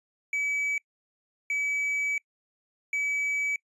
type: tone bursts at uneven times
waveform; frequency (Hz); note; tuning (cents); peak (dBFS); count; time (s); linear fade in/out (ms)
triangle; 2287; D7; -47; -24; 3; 0.33-0.78 / 1.5-2.18 / 2.93-3.56; 2
effects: noise-tail reverb RT60 0.1 s tail -24 dB re dry + resampled to 24000 Hz